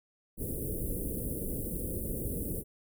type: band-stop noise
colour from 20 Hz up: pink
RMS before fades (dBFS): -35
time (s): 0.37-2.64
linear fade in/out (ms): 50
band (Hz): 520 to 9600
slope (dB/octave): 48
effects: none